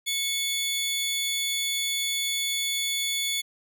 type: tone pair together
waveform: sawtooth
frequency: 2200 / 3452 Hz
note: C#7 / A7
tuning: -14 / -34 cents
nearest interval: minor sixth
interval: 780 cents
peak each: -27 / -24 dBFS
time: 0.06-3.42 s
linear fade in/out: 20 ms
effects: none